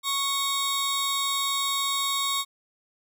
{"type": "tone pair together", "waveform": "sawtooth", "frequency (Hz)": [1108.7, 3729], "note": ["C#6", "A#7"], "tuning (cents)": [0, 0], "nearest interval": "octave + major sixth", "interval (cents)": 2100, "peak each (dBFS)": -24, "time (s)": [0.03, 2.45], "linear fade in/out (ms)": 50, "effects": []}